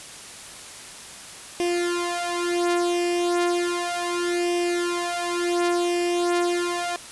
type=tone with flanger; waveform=sawtooth; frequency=349.2 Hz; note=F4; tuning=in tune; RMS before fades=-24 dBFS; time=1.6-6.96 s; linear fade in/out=0 ms; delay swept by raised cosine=0.36 to 3.26 ms; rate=0.34 Hz; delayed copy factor=+0.95; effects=white hiss -40 dBFS RMS until 7.11 s + resampled to 24000 Hz